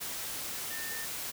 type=tone in noise; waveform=sine; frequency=1800 Hz; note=A6; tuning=39 cents sharp; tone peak=-41 dBFS; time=0.7-1.06 s; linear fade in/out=20 ms; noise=white; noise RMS=-38 dBFS; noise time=0-1.32 s; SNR=-6 dB; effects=none